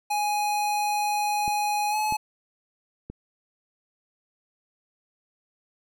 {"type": "tone with pitch glide", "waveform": "square", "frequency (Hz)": [832, 854.4], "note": ["G#5", "G#5"], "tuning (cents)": [3, 49], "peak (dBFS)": -24, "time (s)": [0.1, 2.17], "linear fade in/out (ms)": 10, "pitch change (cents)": 46, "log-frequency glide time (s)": [1.9, 1.96]}
{"type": "clicks", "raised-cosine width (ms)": 3, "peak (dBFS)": -23, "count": 3, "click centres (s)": [1.479, 2.124, 3.1]}
{"effects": []}